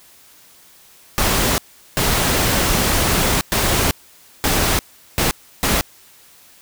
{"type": "noise bursts at uneven times", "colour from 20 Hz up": "pink", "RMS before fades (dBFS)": -17, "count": 6, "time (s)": [[1.18, 1.58], [1.97, 3.41], [3.52, 3.91], [4.44, 4.79], [5.18, 5.31], [5.63, 5.81]], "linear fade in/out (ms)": 0, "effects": ["white hiss -48 dBFS RMS until 6.61 s"]}